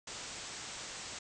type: low-pass noise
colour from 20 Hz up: white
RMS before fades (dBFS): -45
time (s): 0.07-1.19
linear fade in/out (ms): 5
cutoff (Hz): 8200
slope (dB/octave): 96
effects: none